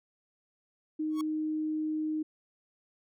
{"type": "tone", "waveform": "sine", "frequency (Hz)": 310, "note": "D#4", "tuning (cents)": -6, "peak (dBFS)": -29, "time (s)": [0.99, 2.23], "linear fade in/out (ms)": 10}
{"type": "tone with exponential growth", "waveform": "45% pulse", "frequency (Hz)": 1108.7, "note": "C#6", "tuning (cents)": 0, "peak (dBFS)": -34, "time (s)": [1.1, 1.21], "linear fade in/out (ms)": 2, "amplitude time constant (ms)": 22}
{"effects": []}